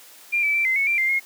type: tone with pitch steps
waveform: sine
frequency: 2392 / 2310 / 2343 / 2067 / 2206 / 2360 / 2097 / 2150 Hz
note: D7 / D7 / D7 / C7 / C#7 / D7 / C7 / C7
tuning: +31 / -29 / -5 / -22 / -9 / +8 / +3 / +47 cents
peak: -18 dBFS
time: 0.32-1.2 s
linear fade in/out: 20 ms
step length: 110 ms
effects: white hiss -47 dBFS RMS until 1.25 s + high-pass 300 Hz 12 dB/octave